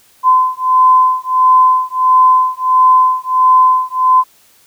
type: beating tone pair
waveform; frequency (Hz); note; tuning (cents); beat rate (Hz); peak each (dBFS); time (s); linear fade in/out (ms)
sine; 1023 / 1024.5; C6 / C6; -39 / -37; 1.5; -10; 0.23-4.24; 50
effects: white hiss -49 dBFS RMS until 4.66 s